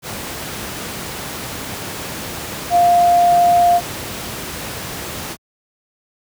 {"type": "tone in noise", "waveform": "sine", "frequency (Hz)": 700, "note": "F5", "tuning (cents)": 4, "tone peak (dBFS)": -9, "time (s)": [2.7, 3.81], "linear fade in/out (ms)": 50, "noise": "pink", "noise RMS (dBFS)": -27, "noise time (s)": [0.02, 5.37], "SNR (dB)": 15, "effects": ["high-pass 80 Hz 12 dB/octave"]}